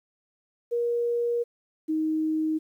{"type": "tone pair in turn", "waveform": "sine", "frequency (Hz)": [474.5, 313.7], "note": ["A#4", "D#4"], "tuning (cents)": [31, 14], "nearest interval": "perfect fifth", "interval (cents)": 717, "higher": "first", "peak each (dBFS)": -23, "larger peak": "neither", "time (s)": [[0.71, 1.44], [1.88, 2.59]], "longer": "first", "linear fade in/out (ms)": 20, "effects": ["10-bit"]}